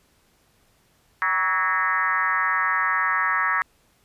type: tone with frequency modulation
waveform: sine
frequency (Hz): 1480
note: F#6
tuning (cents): 0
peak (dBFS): -19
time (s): 1.22-3.62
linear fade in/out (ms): 0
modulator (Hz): 178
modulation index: 2.7
effects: pink hiss -62 dBFS RMS until 4.04 s + resampled to 32000 Hz